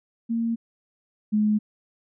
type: tone pair in turn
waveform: sine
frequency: 230.2 / 211.9 Hz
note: A#3 / G#3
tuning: -22 / +35 cents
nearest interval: minor second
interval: 143 cents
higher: first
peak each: -22 / -18 dBFS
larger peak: second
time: 0.29-0.56 / 1.32-1.59 s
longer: neither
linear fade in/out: 20 ms
effects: none